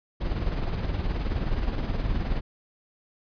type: noise with tremolo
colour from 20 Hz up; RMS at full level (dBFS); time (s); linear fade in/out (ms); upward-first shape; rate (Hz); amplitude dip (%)
brown; -25; 0.2-2.41; 20; sine; 19; 50
effects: resampled to 11025 Hz